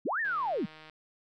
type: linear two-way sweep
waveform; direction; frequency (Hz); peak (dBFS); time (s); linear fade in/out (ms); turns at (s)
sine; up then down; 149 to 1871 to 149; -28; 0.05-0.66; 10; 0.2
type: click train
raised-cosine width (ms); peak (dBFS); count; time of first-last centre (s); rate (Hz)
0.3; -34; 102; 0.25-0.897; 156
effects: none